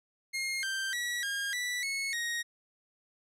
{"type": "tone with pitch steps", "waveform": "sawtooth", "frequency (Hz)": [2137, 1569, 1932, 1620, 1965, 2192, 1877], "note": ["C7", "G6", "B6", "G#6", "B6", "C#7", "A#6"], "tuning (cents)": [36, 1, -39, -43, -9, -20, 11], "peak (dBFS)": -28, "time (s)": [0.33, 2.43], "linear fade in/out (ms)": 20, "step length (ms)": 300, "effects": ["low-pass 11000 Hz 12 dB/octave"]}